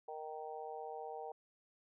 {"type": "harmonic tone", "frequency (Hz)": 155.56, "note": "D#3", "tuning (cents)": 0, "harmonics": [3, 4, 5, 6], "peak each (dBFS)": [-47, -51, -46, -54], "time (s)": [0.08, 1.32], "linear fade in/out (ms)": 5, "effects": []}